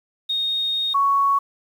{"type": "tone pair in turn", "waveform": "sine", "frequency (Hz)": [3712, 1113.2], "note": ["A#7", "C#6"], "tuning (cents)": [-8, 7], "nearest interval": "octave + major sixth", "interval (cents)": 2085, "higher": "first", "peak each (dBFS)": [-20, -15], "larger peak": "second", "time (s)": [[0.29, 0.94], [0.94, 1.39]], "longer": "first", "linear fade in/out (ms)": 10, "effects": ["8-bit"]}